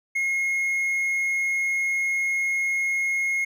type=tone; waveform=triangle; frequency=2156 Hz; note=C#7; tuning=49 cents flat; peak=-20 dBFS; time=0.15-3.45 s; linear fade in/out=10 ms; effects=none